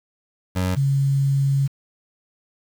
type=tone pair in turn; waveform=25% pulse / sine; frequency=92 / 137.84 Hz; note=F#2 / C#3; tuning=-9 / -9 cents; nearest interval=perfect fifth; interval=700 cents; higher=second; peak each=-16 dBFS; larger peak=neither; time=0.55-0.76 / 0.76-1.68 s; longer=second; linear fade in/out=20 ms; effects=7-bit